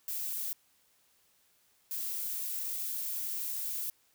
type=noise bursts at uneven times; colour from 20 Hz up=violet; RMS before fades=-36 dBFS; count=2; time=0.08-0.53 / 1.91-3.9 s; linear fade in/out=0 ms; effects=white hiss -69 dBFS RMS until 4.14 s